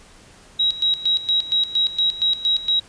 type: tone with tremolo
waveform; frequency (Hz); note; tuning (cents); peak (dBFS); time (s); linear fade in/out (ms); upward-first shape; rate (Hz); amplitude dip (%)
sine; 3843; B7; -48; -15; 0.59-2.8; 10; square; 4.3; 80
effects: pink hiss -48 dBFS RMS until 2.88 s + resampled to 22050 Hz